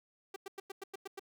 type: tone bursts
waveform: sawtooth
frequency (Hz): 389.7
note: G4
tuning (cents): -10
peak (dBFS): -37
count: 8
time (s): 0.34-1.195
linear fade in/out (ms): 5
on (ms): 22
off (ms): 97
effects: none